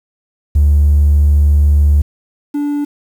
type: tone pair in turn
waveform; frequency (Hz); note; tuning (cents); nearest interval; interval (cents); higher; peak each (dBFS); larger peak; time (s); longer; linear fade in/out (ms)
triangle; 73.1 / 290.4; D2 / D4; -7 / -19; 2 octaves; 2388; second; -3 / -12; first; 0.55-2.02 / 2.54-2.85; first; 10
effects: tanh soft clip ceiling -3 dBFS + 7-bit

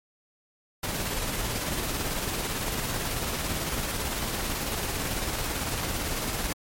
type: noise with tremolo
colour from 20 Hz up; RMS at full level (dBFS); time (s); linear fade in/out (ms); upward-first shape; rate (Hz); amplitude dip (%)
pink; -29; 0.83-6.53; 5; square; 18; 25
effects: MP3 64 kbps

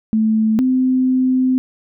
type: tone pair in turn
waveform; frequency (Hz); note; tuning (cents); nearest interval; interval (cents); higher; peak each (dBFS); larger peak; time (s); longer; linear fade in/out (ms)
sine; 219.1 / 257.4; A3 / C4; -7 / -28; minor third; 279; second; -12; neither; 0.13-0.59 / 0.59-1.58; second; 0
effects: none

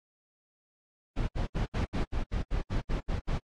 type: noise bursts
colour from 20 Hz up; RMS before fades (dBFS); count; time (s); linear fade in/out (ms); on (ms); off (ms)
brown; -29; 12; 1.16-3.392; 20; 120; 72
effects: low-pass 5000 Hz 12 dB/octave + AAC 32 kbps

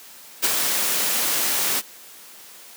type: noise with ADSR envelope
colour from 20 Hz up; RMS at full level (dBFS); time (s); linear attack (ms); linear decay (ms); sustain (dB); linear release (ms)
white; -17; 0.42-1.82; 25; 27; -5; 38
effects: white hiss -44 dBFS RMS until 2.76 s + high-pass 200 Hz 12 dB/octave

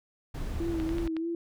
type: noise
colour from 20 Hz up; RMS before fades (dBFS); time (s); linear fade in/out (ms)
brown; -34; 0.34-1.08; 10
type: tone with vibrato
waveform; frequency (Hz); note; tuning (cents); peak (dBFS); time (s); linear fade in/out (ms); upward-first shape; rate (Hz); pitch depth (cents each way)
sine; 329.6; E4; 0; -29; 0.6-1.35; 2; sine; 3.2; 48
type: click train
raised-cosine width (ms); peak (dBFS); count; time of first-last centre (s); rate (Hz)
0.3; -25; 5; 0.8-1.167; 10.9
effects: none

